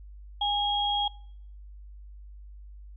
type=tone pair together; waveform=sine; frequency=821 / 3282 Hz; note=G#5 / G#7; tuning=-20 / -21 cents; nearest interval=2 octaves; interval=2399 cents; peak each=-27 dBFS; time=0.41-1.08 s; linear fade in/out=5 ms; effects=noise-tail reverb RT60 0.7 s tail -25 dB re dry + added 50 Hz sine -43 dBFS peak until 2.96 s